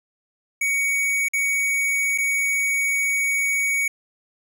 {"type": "tone with dropouts", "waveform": "square", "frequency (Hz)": 2243, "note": "C#7", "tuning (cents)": 20, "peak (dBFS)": -20, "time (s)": [0.61, 3.88], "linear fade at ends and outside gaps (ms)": 5, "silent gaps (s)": [[1.285, 1.334], [2.178, 2.183]], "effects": ["9-bit"]}